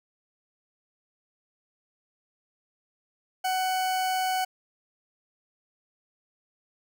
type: tone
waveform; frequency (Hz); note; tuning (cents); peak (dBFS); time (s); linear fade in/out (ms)
40% pulse; 747; F#5; +16; -24; 3.44-4.45; 10
effects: none